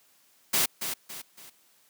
white noise with echo, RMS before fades -24 dBFS, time 0.53-0.66 s, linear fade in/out 10 ms, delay 280 ms, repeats 3, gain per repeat -8 dB, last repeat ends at 1.5 s, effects white hiss -63 dBFS RMS until 1.89 s + high-pass 150 Hz 12 dB/octave

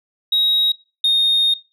sine tone pair in turn, 3800 / 3694 Hz, A#7 / A#7, +33 / -16 cents, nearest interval unison, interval 49 cents, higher first, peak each -12 / -10 dBFS, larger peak second, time 0.32-0.72 / 1.04-1.54 s, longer second, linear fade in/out 5 ms, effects noise-tail reverb RT60 0.3 s tail -21 dB re dry + tanh soft clip ceiling -11 dBFS

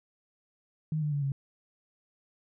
sine tone with pitch steps, 155.56 / 149.4 / 143.48 / 137.79 Hz, D#3 / D3 / D3 / C#3, 0 / +30 / -40 / -10 cents, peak -27 dBFS, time 0.92-1.32 s, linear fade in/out 2 ms, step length 100 ms, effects none

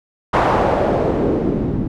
white noise with low-pass filter sweep, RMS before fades -17 dBFS, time 0.33-1.88 s, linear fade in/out 10 ms, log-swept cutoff 1000 to 220 Hz, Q 1.6, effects none

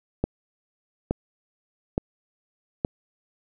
click train, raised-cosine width 2 ms, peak -9 dBFS, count 4, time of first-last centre 0.24-2.849 s, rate 1.15 Hz, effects none

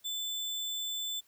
sine tone with sample-and-hold, 3510 Hz, A7, 5 cents flat, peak -33 dBFS, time 0.04-1.21 s, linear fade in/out 20 ms, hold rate 11025 Hz, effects white hiss -67 dBFS RMS until 1.27 s

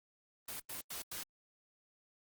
white noise bursts, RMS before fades -43 dBFS, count 4, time 0.48-1.233 s, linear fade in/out 5 ms, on 120 ms, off 91 ms, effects Opus 24 kbps

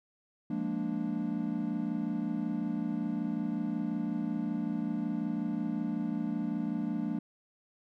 triangle chord, Bb dominant seventh, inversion second, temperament equal, 174.61 / 207.7 / 233.1 / 293.7 Hz, F3 / Ab3 / Bb3 / D4, 0 / 0 / 0 / 0 cents, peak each -36 / -34 / -33 / -34 dBFS, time 0.5-7.19 s, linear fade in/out 5 ms, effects none

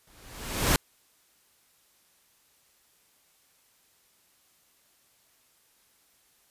pink noise with exponential growth, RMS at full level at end -20 dBFS, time 0.07-0.76 s, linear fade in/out 2 ms, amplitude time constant 150 ms, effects white hiss -65 dBFS RMS until 6.5 s + resampled to 32000 Hz

